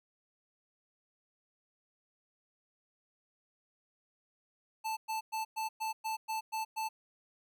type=tone bursts; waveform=square; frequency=880 Hz; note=A5; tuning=in tune; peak=-34 dBFS; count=9; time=4.84-6.89 s; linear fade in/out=20 ms; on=130 ms; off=110 ms; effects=none